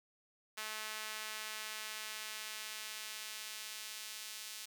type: tone with high-pass filter sweep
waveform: sawtooth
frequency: 216 Hz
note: A3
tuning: 32 cents flat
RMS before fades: -45 dBFS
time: 0.57-4.66 s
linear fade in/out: 10 ms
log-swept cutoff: 1500 to 3700 Hz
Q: 0.73
effects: none